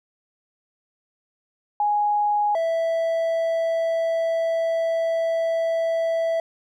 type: tone pair in turn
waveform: sine / triangle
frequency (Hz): 830.6 / 659.2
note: G#5 / E5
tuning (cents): 0 / 0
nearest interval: major third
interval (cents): 400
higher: first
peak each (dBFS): -18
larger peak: neither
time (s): 1.8-2.55 / 2.55-6.4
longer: second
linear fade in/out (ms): 2
effects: none